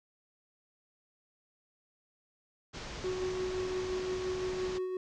pink low-pass noise, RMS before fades -43 dBFS, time 2.73-4.79 s, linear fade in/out 20 ms, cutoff 6800 Hz, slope 48 dB/octave
triangle tone with tremolo, 370 Hz, F#4, in tune, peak -29 dBFS, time 3.04-4.97 s, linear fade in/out 2 ms, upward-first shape sine, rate 5.8 Hz, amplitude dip 35%
effects none

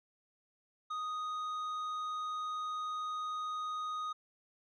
triangle tone with tanh clipping, 1244.5 Hz, D#6, in tune, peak -37 dBFS, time 0.9-4.13 s, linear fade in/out 10 ms, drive 11 dB, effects none

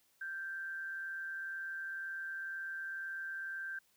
sine tone with amplitude modulation, 1568 Hz, G6, in tune, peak -37 dBFS, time 0.21-3.79 s, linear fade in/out 5 ms, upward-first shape sine, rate 162 Hz, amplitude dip 40%, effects white hiss -72 dBFS RMS until 3.96 s

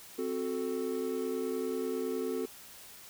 triangle chord, F# diminished, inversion second, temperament equal, 261.6 / 370 / 440 Hz, C4 / F#4 / A4, 0 / 0 / 0 cents, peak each -35 / -34 / -33 dBFS, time 0.18-2.46 s, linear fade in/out 10 ms, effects white hiss -51 dBFS RMS until 3.09 s

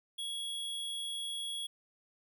square tone, 3336 Hz, G#7, 7 cents sharp, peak -37 dBFS, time 0.18-1.67 s, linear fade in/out 10 ms, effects none

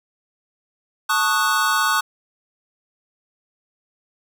square chord, D# half-diminished seventh, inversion second, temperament equal, 880 / 1108.7 / 1244.5 / 1480 Hz, A5 / C#6 / D#6 / F#6, 0 / 0 / 0 / 0 cents, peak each -26 / -23 / -23 / -22 dBFS, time 1.09-2.01 s, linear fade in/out 10 ms, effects none

